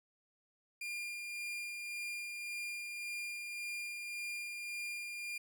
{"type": "tone with tremolo", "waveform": "40% pulse", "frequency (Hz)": 2406, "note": "D7", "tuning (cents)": 41, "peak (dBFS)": -38, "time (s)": [0.81, 5.38], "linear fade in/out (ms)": 5, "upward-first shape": "sine", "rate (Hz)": 1.8, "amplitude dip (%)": 30, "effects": []}